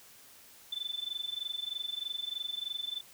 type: tone with amplitude modulation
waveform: sine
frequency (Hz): 3520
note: A7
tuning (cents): 0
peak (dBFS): -31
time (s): 0.72-3.01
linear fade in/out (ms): 5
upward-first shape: sine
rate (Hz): 23.2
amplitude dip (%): 90
effects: white hiss -56 dBFS RMS until 3.13 s